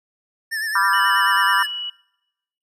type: tone with vibrato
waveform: square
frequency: 1760 Hz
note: A6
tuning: in tune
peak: -23 dBFS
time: 0.51-1.67 s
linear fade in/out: 20 ms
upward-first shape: sine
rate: 9.3 Hz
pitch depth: 63 cents each way
type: chord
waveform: sine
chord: G dominant seventh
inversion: first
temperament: equal with one note detuned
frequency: 987.8 / 1174.7 / 1382.5 / 1568 Hz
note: B5 / D6 / F6 / G6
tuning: 0 / 0 / -18 / 0 cents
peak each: -21 dBFS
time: 0.75-1.63 s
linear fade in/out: 5 ms
type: tone with pitch glide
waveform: sine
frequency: 2960 to 2936 Hz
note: F#7 to F#7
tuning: 0 to -14 cents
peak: -25 dBFS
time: 0.93-1.9 s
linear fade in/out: 5 ms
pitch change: -14 cents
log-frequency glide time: 1.19-1.53 s
effects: noise-tail reverb RT60 0.9 s tail -23 dB re dry + resampled to 32000 Hz